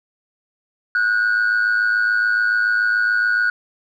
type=tone pair together; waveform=sine; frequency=1461 / 1568 Hz; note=F#6 / G6; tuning=-22 / 0 cents; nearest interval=minor second; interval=122 cents; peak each=-14 / -20 dBFS; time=0.95-3.5 s; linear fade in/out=2 ms; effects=tanh soft clip ceiling -12 dBFS